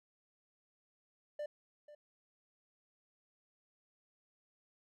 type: tone with echo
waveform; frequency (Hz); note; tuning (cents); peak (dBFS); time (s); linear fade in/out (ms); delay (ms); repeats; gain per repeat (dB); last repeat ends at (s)
triangle; 593; D5; +17; -36; 1.39-1.46; 5; 490; 1; -15; 1.95
effects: none